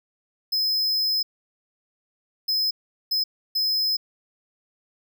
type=tone bursts at uneven times; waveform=square; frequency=5100 Hz; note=D#8; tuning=42 cents sharp; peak=-21 dBFS; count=4; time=0.52-1.23 / 2.48-2.71 / 3.11-3.24 / 3.55-3.97 s; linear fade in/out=10 ms; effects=none